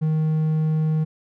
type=tone; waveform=triangle; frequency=156.5 Hz; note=D#3; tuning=10 cents sharp; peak=-16 dBFS; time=0.01-1.05 s; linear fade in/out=20 ms; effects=none